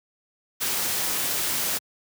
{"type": "noise", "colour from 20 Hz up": "white", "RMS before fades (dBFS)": -26, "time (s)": [0.6, 1.79], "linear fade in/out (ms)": 20, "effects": ["high-pass 80 Hz 12 dB/octave"]}